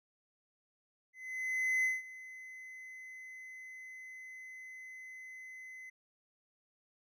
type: tone with ADSR envelope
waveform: triangle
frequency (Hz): 2038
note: C7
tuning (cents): -46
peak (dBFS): -26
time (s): 1.13-5.9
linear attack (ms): 710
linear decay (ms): 180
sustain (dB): -19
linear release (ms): 8
effects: none